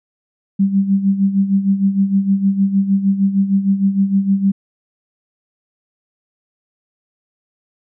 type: tone with tremolo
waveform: sine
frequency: 196 Hz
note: G3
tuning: in tune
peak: -9 dBFS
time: 0.59-4.52 s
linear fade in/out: 10 ms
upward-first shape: sine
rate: 6.5 Hz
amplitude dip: 70%
effects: none

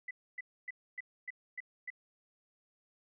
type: tone bursts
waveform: sine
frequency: 2000 Hz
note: B6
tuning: 21 cents sharp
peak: -38 dBFS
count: 7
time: 0.08-1.903 s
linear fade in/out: 5 ms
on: 29 ms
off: 270 ms
effects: none

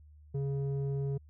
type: tone with low-pass filter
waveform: square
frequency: 138.59 Hz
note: C#3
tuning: in tune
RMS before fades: -33 dBFS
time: 0.34-1.18 s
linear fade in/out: 10 ms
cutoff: 350 Hz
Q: 1.8
effects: added 75 Hz sine -53 dBFS peak until 1.29 s

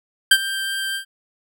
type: tone with ADSR envelope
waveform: 25% pulse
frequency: 1576 Hz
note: G6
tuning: 9 cents sharp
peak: -3 dBFS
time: 0.31-1.05 s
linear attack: 6 ms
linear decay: 56 ms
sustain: -16 dB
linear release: 100 ms
effects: none

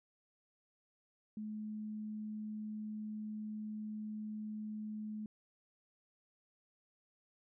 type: tone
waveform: sine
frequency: 213.8 Hz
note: A3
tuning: 49 cents flat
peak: -40 dBFS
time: 1.37-5.26 s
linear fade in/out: 2 ms
effects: none

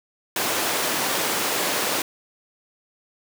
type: high-pass noise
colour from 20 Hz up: pink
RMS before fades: -24 dBFS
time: 0.36-2.02 s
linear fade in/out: 2 ms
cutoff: 340 Hz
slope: 12 dB/octave
effects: none

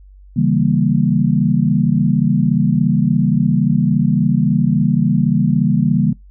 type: chord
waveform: sine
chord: C# diminished seventh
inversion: none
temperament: equal with one note detuned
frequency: 138.59 / 162.17 / 196 / 233.1 Hz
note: C#3 / E3 / G3 / Bb3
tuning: 0 / -28 / 0 / 0 cents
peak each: -17 dBFS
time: 0.36-6.13 s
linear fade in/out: 10 ms
effects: noise-tail reverb RT60 0.2 s tail -24 dB re dry + added 48 Hz sine -39 dBFS peak until 6.3 s

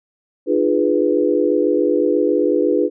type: chord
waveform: sine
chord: D diminished seventh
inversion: none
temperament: equal with one note detuned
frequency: 301.2 / 349.2 / 415.3 / 493.9 Hz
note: D4 / F4 / Ab4 / Cb5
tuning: +44 / 0 / 0 / 0 cents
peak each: -19 dBFS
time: 0.46-2.9 s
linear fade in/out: 50 ms
effects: none

